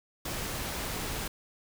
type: noise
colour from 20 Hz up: pink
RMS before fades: -35 dBFS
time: 0.25-1.28 s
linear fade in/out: 5 ms
effects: none